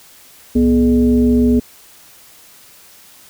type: tone with frequency modulation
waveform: sine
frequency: 244 Hz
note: B3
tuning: 21 cents flat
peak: -9 dBFS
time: 0.55-1.6 s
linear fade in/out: 10 ms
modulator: 178 Hz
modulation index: 0.73
effects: white hiss -44 dBFS RMS until 3.29 s